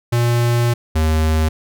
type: tone pair in turn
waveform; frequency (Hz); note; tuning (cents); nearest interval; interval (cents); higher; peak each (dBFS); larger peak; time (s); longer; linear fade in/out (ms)
square; 119.2 / 78.73; A#2 / D#2; +39 / +21; perfect fifth; 718; first; -14; neither; 0.12-0.74 / 0.95-1.49; first; 10
effects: none